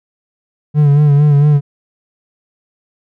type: tone with vibrato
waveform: triangle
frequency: 145.9 Hz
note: D3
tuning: 11 cents flat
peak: -4 dBFS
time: 0.74-1.61 s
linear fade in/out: 50 ms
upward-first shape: sine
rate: 4.4 Hz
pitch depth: 52 cents each way
effects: none